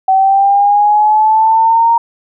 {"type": "linear sweep", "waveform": "sine", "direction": "up", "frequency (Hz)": [760, 932.3], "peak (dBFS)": -6, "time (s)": [0.08, 1.98], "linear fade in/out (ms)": 5, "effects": []}